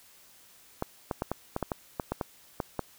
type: clicks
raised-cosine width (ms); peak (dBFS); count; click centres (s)
1; -15; 12; 0.824 / 1.112 / 1.221 / 1.316 / 1.564 / 1.627 / 1.718 / 1.998 / 2.12 / 2.212 / 2.602 / 2.793
effects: white hiss -57 dBFS RMS until 2.98 s